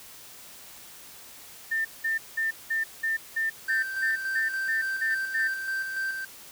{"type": "tone bursts", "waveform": "sine", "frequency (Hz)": 1798, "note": "A6", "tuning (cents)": 37, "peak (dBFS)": -24, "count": 12, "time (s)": [1.71, 5.48], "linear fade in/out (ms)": 10, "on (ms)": 140, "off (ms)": 190}
{"type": "tone with tremolo", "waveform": "triangle", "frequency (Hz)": 1563, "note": "G6", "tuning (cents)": -6, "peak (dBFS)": -25, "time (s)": [3.68, 6.25], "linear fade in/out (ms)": 5, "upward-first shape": "square", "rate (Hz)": 3.5, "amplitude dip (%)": 40}
{"effects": ["white hiss -47 dBFS RMS until 6.51 s"]}